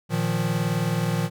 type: chord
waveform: square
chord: Bb suspended fourth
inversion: none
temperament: equal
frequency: 116.54 / 155.56 / 174.61 Hz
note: Bb2 / Eb3 / F3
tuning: 0 / 0 / 0 cents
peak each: -28 / -27 / -27 dBFS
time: 0.09-1.3 s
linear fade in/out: 50 ms
effects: none